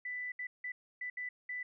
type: tone bursts at uneven times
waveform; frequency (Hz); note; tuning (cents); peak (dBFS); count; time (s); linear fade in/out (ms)
sine; 1988; B6; +11; -37; 6; 0.05-0.32 / 0.39-0.47 / 0.64-0.72 / 1.01-1.1 / 1.17-1.29 / 1.49-1.63; 5
effects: none